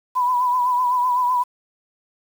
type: tone with vibrato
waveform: sine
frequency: 992 Hz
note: B5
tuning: 7 cents sharp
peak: -16 dBFS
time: 0.15-1.44 s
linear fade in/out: 20 ms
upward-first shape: triangle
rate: 7.9 Hz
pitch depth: 52 cents each way
effects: 7-bit